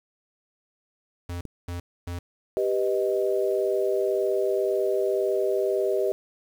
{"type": "tone bursts", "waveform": "square", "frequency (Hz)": 87.31, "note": "F2", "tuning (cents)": 0, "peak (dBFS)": -31, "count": 3, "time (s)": [1.29, 2.19], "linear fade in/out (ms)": 5, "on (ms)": 120, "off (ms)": 270}
{"type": "click", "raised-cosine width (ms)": 3, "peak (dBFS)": -23, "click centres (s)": 1.453}
{"type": "chord", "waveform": "sine", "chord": "G augmented", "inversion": "none", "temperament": "equal", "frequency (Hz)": [392, 493.9, 622.3], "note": ["G4", "B4", "D#5"], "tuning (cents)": [0, 0, 0], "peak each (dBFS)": [-24, -28, -27], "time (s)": [2.57, 6.12], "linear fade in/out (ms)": 0}
{"effects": ["8-bit"]}